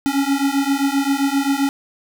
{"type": "beating tone pair", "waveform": "square", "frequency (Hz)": [273.5, 281.1], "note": ["C#4", "C#4"], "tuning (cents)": [-23, 24], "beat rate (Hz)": 7.6, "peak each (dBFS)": -20, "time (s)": [0.06, 1.69], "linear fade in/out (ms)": 0, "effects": []}